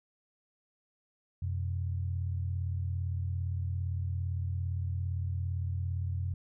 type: tone pair together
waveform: sine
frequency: 89.6 / 127.19 Hz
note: F2 / C3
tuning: +45 / -49 cents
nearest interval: tritone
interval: 606 cents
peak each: -31 / -38 dBFS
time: 1.42-6.34 s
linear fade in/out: 5 ms
effects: none